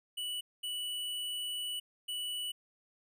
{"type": "tone bursts at uneven times", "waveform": "square", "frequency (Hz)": 2956, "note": "F#7", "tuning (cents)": -2, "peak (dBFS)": -36, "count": 3, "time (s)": [[0.17, 0.41], [0.63, 1.8], [2.08, 2.52]], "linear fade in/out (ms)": 10, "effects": []}